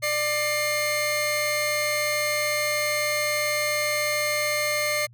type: tone pair together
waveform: sawtooth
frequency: 595.5 / 2120 Hz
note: D5 / C7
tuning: +24 / +22 cents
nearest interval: octave + minor seventh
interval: 2198 cents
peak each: -22 dBFS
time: 0.02-5.07 s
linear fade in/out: 20 ms
effects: added 118 Hz sine -48 dBFS peak until 5.13 s